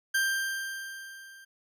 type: tone with level ramp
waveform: 40% pulse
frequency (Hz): 1581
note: G6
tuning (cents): +14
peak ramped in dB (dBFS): -22 to -48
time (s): 0.14-1.45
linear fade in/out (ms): 10
effects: none